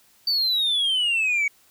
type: exponential sweep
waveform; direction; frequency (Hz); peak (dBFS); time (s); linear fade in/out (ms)
sine; down; 4619 to 2227; -17; 0.27-1.48; 5
effects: tanh soft clip ceiling -18 dBFS + white hiss -58 dBFS RMS until 1.7 s